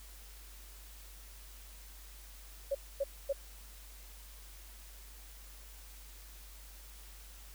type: tone bursts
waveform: sine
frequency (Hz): 555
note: C#5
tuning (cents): +2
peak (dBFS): -29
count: 3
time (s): 2.71-3.33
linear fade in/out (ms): 10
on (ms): 40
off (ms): 250
effects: added 49 Hz sine -51 dBFS peak until 7.54 s + white hiss -56 dBFS RMS until 7.54 s